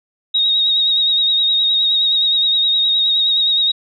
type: tone with vibrato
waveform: sine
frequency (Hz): 3766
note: A#7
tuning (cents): +17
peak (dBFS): -12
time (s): 0.34-3.72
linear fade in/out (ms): 10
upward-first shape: sine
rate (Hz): 9.6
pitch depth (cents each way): 34
effects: none